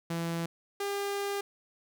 sawtooth tone pair in turn, 167.5 / 401.5 Hz, E3 / G4, +28 / +41 cents, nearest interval octave + minor third, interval 1513 cents, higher second, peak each -27 / -27 dBFS, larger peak neither, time 0.1-0.46 / 0.8-1.41 s, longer second, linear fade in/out 5 ms, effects none

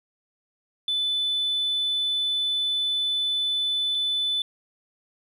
sine tone pair in turn, 3500 / 3500 Hz, A7 / A7, -10 / -10 cents, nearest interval unison, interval 0 cents, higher neither, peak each -21 dBFS, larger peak neither, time 0.88-3.95 / 3.95-4.42 s, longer first, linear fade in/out 2 ms, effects tanh soft clip ceiling -19 dBFS + 10-bit

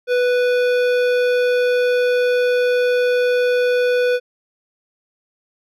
sine tone with hard clipping, 493.9 Hz, B4, in tune, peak -16 dBFS, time 0.07-4.2 s, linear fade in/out 50 ms, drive 14 dB, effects none

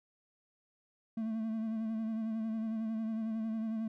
triangle tone with vibrato, 221.9 Hz, A3, 15 cents sharp, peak -31 dBFS, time 1.17-3.88 s, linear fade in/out 5 ms, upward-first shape sine, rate 11 Hz, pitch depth 34 cents each way, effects none

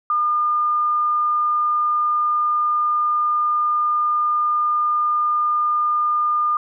sine tone, 1210 Hz, D#6, 49 cents flat, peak -16 dBFS, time 0.1-6.57 s, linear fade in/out 2 ms, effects none

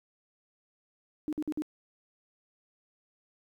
sine tone bursts, 303.9 Hz, D#4, 41 cents flat, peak -29 dBFS, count 4, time 1.28-1.621 s, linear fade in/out 0 ms, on 47 ms, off 51 ms, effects 11-bit

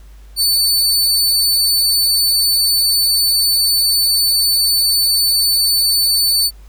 sawtooth tone, 4504 Hz, C#8, 27 cents sharp, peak -9 dBFS, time 0.36-6.51 s, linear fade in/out 50 ms, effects added 50 Hz sine -36 dBFS peak until 6.68 s + pink hiss -52 dBFS RMS until 6.68 s

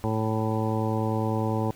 harmonic tone, 110 Hz, A2, in tune, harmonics 1 / 2 / 3 / 4 / 5 / 7 / 8 / 9, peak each -27 / -30 / -32 / -33 / -34 / -35 / -36 / -37 dBFS, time 0.04-1.71 s, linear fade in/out 0 ms, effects pink hiss -52 dBFS RMS until 1.75 s

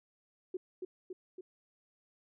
sine tone with echo, 368.6 Hz, F#4, 7 cents flat, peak -34 dBFS, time 0.54-0.57 s, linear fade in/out 5 ms, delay 280 ms, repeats 3, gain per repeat -3 dB, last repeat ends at 1.41 s, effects none

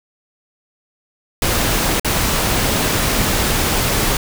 pink noise with dropouts, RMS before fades -17 dBFS, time 1.42-4.17 s, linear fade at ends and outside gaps 2 ms, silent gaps 1.997-2.046 s, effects none

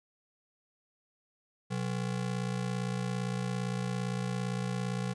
square ring-modulated tone, 155.56 Hz, D#3, in tune, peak -29 dBFS, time 1.7-5.14 s, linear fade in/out 20 ms, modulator 28.8 Hz, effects resampled to 22050 Hz

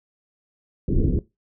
pink low-pass noise, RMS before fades -20 dBFS, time 0.88-1.19 s, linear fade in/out 2 ms, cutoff 420 Hz, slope 48 dB/octave, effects noise-tail reverb RT60 0.2 s tail -18 dB re dry

